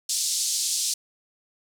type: band-pass noise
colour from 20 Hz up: white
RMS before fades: -26 dBFS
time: 0.09-0.94 s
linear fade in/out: 5 ms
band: 4100 to 8800 Hz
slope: 24 dB/octave
effects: none